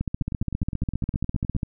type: two click trains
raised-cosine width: 5 ms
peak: -13 / -17 dBFS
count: 25 / 14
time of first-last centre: 0.01-1.632 / 0.22-1.551 s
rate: 14.8 / 9.77 Hz
effects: none